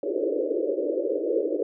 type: band-pass noise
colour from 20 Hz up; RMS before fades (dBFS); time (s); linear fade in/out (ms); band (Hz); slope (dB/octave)
white; -26; 0.03-1.63; 2; 300 to 560; 96
effects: none